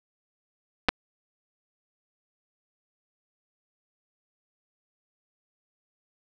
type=clicks; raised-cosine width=0.3 ms; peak=-4 dBFS; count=2; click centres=0.886 / 0.89 s; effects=none